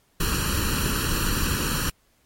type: noise with comb filter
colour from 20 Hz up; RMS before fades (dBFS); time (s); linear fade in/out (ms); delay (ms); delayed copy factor
pink; -24; 0.2-1.9; 5; 0.7; +0.85
effects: pink hiss -64 dBFS RMS until 2.25 s + MP3 64 kbps